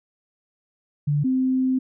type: tone pair in turn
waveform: sine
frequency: 146.1 / 259.3 Hz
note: D3 / C4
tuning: -9 / -15 cents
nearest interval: minor seventh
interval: 994 cents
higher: second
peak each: -18 dBFS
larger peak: neither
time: 1.07-1.24 / 1.24-1.79 s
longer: second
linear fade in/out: 10 ms
effects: none